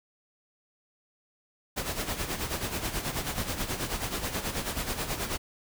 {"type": "noise with tremolo", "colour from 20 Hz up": "pink", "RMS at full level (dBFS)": -30, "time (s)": [1.76, 5.38], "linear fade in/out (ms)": 20, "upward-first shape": "sine", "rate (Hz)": 9.3, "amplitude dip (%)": 65, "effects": []}